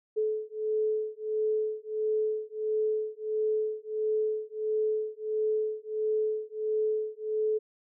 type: beating tone pair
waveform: sine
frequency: 431.1 / 432.6 Hz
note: A4 / A4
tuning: -35 / -29 cents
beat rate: 1.5 Hz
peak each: -30 dBFS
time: 0.16-7.59 s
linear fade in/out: 20 ms
effects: none